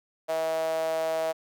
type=tone with high-pass filter; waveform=sawtooth; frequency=161.1 Hz; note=E3; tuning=39 cents flat; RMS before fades=-28 dBFS; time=0.28-1.33 s; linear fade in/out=20 ms; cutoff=620 Hz; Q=7.7; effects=none